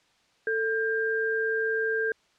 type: tone pair together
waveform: sine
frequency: 444.1 / 1595.4 Hz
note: A4 / G6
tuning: +16 / +30 cents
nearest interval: octave + minor seventh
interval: 2214 cents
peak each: -27 dBFS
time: 0.47-2.12 s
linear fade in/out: 2 ms
effects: white hiss -65 dBFS RMS until 2.38 s + low-pass 5000 Hz 12 dB/octave